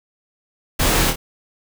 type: noise with echo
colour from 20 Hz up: pink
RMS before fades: -18 dBFS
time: 0.79-1.11 s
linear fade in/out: 10 ms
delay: 25 ms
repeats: 2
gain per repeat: -5 dB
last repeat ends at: 1.16 s
effects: none